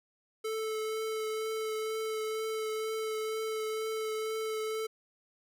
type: tone with vibrato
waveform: square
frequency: 437.7 Hz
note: A4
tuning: 9 cents flat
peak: -33 dBFS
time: 0.44-4.87 s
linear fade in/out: 10 ms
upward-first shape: triangle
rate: 2.1 Hz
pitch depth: 14 cents each way
effects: none